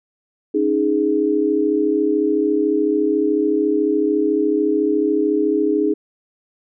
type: chord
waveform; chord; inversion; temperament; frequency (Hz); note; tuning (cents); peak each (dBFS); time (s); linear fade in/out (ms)
sine; C# suspended second; none; equal; 277.2 / 311.1 / 415.3; C#4 / D#4 / G#4; 0 / 0 / 0; -23 / -18 / -18; 0.54-5.94; 10
effects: none